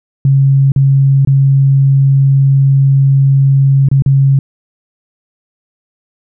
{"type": "tone with dropouts", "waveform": "sine", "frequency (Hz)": 136.8, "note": "C#3", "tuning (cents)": -23, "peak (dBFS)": -5, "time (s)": [0.25, 4.39], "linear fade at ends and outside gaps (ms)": 2, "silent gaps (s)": [[0.72, 0.761], [1.25, 1.273], [3.887, 3.914], [4.022, 4.061]], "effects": []}